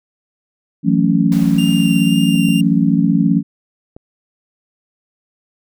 sine chord, F# minor seventh, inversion third, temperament just, 166.5 / 185 / 222 / 277.5 Hz, E3 / F#3 / A3 / C#4, +18 / 0 / +16 / +2 cents, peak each -16 dBFS, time 0.83-3.43 s, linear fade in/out 50 ms
pink noise with exponential decay, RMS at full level -31 dBFS, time 1.32-3.26 s, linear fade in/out 0 ms, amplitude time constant 420 ms
45% pulse tone with vibrato, 2794 Hz, F7, in tune, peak -22 dBFS, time 1.58-2.61 s, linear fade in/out 5 ms, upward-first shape sine, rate 2 Hz, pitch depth 9 cents each way
clicks, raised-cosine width 2 ms, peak -22 dBFS, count 3, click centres 2.354 / 2.488 / 3.965 s
effects none

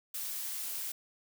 blue noise, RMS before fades -38 dBFS, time 0.14-0.92 s, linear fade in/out 5 ms, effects none

